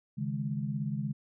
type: chord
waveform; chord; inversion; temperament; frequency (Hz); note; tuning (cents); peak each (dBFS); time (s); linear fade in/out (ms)
sine; C# suspended second; none; equal; 138.59 / 155.56 / 207.7; C#3 / D#3 / G#3; 0 / 0 / 0; -34 / -36 / -35; 0.17-1.13; 20
effects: none